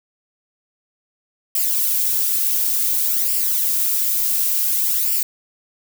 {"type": "noise with flanger", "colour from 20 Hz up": "violet", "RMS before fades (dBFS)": -19, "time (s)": [1.55, 5.23], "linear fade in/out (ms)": 2, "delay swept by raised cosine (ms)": [0.39, 3.59], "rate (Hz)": 0.56, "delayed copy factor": 0.6, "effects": []}